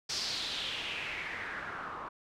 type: noise with low-pass filter sweep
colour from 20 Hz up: white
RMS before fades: -38 dBFS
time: 0.09-2.09 s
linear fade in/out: 10 ms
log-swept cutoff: 5300 to 1100 Hz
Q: 3.7
effects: none